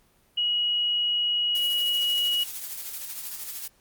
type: tone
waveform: sine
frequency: 2905 Hz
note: F#7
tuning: 32 cents flat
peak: -22 dBFS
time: 0.37-2.44 s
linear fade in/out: 10 ms
type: noise with tremolo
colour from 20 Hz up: blue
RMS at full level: -34 dBFS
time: 1.55-3.68 s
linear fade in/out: 2 ms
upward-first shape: sine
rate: 13 Hz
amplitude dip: 45%
effects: pink hiss -63 dBFS RMS until 3.8 s + Opus 32 kbps